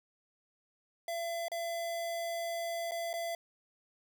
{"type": "tone with dropouts", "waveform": "square", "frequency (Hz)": 675, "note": "E5", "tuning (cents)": 41, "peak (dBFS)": -35, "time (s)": [1.08, 3.35], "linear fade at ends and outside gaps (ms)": 2, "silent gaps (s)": [[1.483, 1.517], [2.911, 2.918], [3.131, 3.138]], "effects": []}